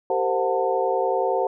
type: tone cluster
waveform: sine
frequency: 387.9 / 458.4 / 519 / 729 / 894 Hz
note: G4 / A#4 / C5 / F#5 / A5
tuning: -18 / -29 / -14 / -26 / +27 cents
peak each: -26 / -28 / -24 / -26 / -27 dBFS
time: 0.1-1.47 s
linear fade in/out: 2 ms
effects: none